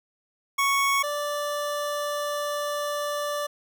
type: tone pair in turn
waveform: 25% pulse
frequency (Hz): 1108.7 / 585.3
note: C#6 / D5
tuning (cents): 0 / -6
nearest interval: major seventh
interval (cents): 1106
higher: first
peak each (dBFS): -17 / -23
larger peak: first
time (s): 0.58-1.03 / 1.03-3.47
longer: second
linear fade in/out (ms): 10
effects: none